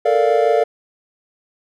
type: chord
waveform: triangle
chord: Bb major seventh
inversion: third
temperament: equal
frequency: 440 / 466.2 / 587.3 / 698.5 Hz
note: A4 / Bb4 / D5 / F5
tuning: 0 / 0 / 0 / 0 cents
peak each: -16 dBFS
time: 0.05-0.64 s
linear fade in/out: 10 ms
effects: none